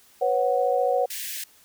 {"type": "chord", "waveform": "sine", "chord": "B suspended second", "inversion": "none", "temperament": "equal with one note detuned", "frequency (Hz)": [493.9, 548.3, 740], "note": ["B4", "C#5", "F#5"], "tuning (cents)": [0, -19, 0], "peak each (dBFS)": -24, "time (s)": [0.21, 1.06], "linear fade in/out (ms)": 10}
{"type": "high-pass noise", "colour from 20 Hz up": "white", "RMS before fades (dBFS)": -33, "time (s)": [1.1, 1.44], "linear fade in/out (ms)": 5, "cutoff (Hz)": 1600, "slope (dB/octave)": 96}
{"effects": ["white hiss -56 dBFS RMS until 1.64 s"]}